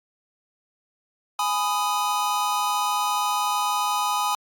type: chord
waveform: square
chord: G# minor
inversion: none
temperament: just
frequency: 830.6 / 996.7 / 1245.9 Hz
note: G#5 / B5 / D#6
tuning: 0 / +16 / +2 cents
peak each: -27 dBFS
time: 1.39-4.35 s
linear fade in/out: 2 ms
effects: AAC 64 kbps